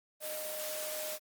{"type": "tone in noise", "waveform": "sine", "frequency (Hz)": 614, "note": "D#5", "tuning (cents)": -23, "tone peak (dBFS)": -40, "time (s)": [0.2, 1.19], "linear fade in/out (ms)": 50, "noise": "white", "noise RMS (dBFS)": -40, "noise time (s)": [0.2, 1.19], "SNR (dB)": -3, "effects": ["high-pass 300 Hz 12 dB/octave", "Opus 24 kbps"]}